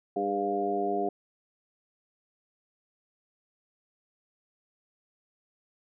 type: harmonic tone with a mistuned harmonic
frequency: 100.5 Hz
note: G2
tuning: 44 cents sharp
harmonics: 2 / 3 / 4 / 5 / 6 / 7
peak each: -38 / -35 / -30 / -40 / -40 / -30 dBFS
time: 0.16-1.09 s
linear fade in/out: 5 ms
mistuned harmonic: 5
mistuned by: -42 cents
effects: none